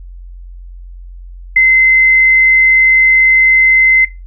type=tone; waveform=sine; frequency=2061 Hz; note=C7; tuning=27 cents flat; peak=-4 dBFS; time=1.56-4.05 s; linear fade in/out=5 ms; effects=noise-tail reverb RT60 0.2 s tail -17 dB re dry + added 44 Hz sine -28 dBFS peak until 4.26 s